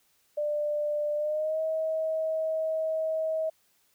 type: tone with pitch glide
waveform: sine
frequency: 594 to 636.6 Hz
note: D5 to D#5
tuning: +20 to +39 cents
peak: -26 dBFS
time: 0.37-3.5 s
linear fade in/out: 10 ms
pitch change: +119 cents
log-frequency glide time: 1.16-1.61 s
effects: white hiss -68 dBFS RMS until 3.94 s